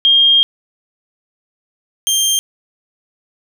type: tone pair in turn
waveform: sine / 20% pulse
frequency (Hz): 3221 / 3178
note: G7 / G7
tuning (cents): +46 / +23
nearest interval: unison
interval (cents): 23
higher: first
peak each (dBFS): -7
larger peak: neither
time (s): 0.05-0.43 / 2.07-2.39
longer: first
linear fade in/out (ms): 0
effects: none